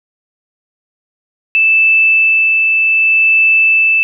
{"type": "tone with tremolo", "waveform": "sine", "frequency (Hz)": 2637, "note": "E7", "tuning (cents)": 0, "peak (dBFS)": -6, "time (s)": [1.55, 4.03], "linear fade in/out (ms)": 0, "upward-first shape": "sine", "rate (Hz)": 0.65, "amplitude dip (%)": 25, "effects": []}